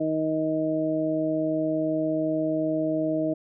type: harmonic tone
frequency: 157.1 Hz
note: D#3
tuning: 17 cents sharp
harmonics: 1 / 2 / 3 / 4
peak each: -35 / -25 / -35 / -27 dBFS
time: 0-3.34 s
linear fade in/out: 10 ms
effects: none